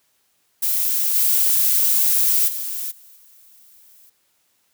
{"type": "noise with level steps", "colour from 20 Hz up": "violet", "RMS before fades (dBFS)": [-20, -17, -27, -47, -50], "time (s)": [0.62, 4.1], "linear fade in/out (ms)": 10, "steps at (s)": [1.14, 2.47, 2.9, 3.15], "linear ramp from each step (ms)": 20, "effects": ["white hiss -65 dBFS RMS until 4.73 s", "high-pass 60 Hz 12 dB/octave"]}